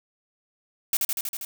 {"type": "noise with echo", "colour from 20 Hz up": "blue", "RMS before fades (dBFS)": -22, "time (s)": [0.93, 0.97], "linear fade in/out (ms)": 2, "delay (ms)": 80, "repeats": 6, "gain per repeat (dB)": -2, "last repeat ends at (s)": 1.45, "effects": []}